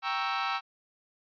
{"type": "chord", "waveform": "sawtooth", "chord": "G diminished seventh", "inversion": "none", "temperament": "equal", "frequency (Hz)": [784, 932.3, 1108.7, 1318.5], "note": ["G5", "Bb5", "Db6", "Fb6"], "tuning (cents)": [0, 0, 0, 0], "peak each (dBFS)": [-30, -33, -32, -28], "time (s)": [0.02, 0.61], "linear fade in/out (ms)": 50, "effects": ["resampled to 11025 Hz"]}